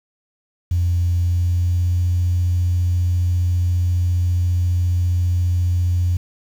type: tone with pitch glide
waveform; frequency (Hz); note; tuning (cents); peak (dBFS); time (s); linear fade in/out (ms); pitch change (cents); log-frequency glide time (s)
sine; 87.31 to 88.53; F2 to F2; 0 to +24; -14; 0.71-6.17; 5; +24; 1.15-1.96
effects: tanh soft clip ceiling -10 dBFS + 7-bit